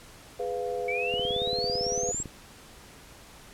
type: chord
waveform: sine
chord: F diminished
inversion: first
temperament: equal with one note detuned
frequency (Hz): 415.3 / 498.5 / 698.5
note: Ab4 / Cb5 / F5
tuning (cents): 0 / +16 / 0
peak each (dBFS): -34 / -31 / -35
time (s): 0.39-2.12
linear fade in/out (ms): 10
type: exponential sweep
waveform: sine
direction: up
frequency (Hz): 2249 to 7650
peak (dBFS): -29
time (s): 0.88-2.23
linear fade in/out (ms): 5
type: click train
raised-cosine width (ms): 3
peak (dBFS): -25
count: 21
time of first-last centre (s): 1.14-2.257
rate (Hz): 17.9
effects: pink hiss -50 dBFS RMS until 3.53 s + low-pass 12000 Hz 12 dB/octave